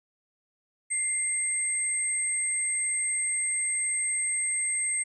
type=tone pair together; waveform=sine; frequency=2093 / 8372 Hz; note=C7 / C9; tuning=0 / 0 cents; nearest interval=2 octaves; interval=2400 cents; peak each=-33 / -26 dBFS; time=0.9-5.04 s; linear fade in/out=20 ms; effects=none